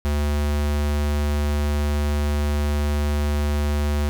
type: tone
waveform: square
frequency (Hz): 73.42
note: D2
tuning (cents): 0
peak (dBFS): -20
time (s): 0.05-4.09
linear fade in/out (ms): 0
effects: none